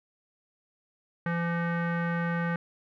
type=tone with low-pass filter; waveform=square; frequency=170 Hz; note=F3; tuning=46 cents flat; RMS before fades=-29 dBFS; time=1.26-2.56 s; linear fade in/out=2 ms; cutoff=1700 Hz; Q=4.1; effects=none